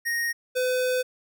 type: tone pair in turn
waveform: square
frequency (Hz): 1864.7 / 505.7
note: A#6 / B4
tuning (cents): 0 / +41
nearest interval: octave + major seventh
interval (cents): 2259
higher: first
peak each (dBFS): -25 / -23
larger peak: second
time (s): 0.05-0.33 / 0.55-1.03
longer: second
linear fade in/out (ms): 20
effects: none